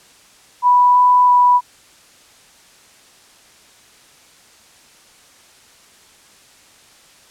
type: tone with pitch steps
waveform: sine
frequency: 985 / 991 / 984 Hz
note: B5 / B5 / B5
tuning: -5 / +6 / -7 cents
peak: -8 dBFS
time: 0.62-1.61 s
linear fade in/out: 50 ms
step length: 330 ms
effects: white hiss -48 dBFS RMS until 7.3 s + low-pass 9000 Hz 12 dB/octave